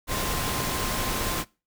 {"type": "tone in noise", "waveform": "sine", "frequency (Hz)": 1046.5, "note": "C6", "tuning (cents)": 0, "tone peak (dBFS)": -36, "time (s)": [0.07, 1.45], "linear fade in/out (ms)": 50, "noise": "pink", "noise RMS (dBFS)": -28, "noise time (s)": [0.07, 1.45], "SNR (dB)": -11, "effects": ["noise-tail reverb RT60 0.3 s tail -23 dB re dry"]}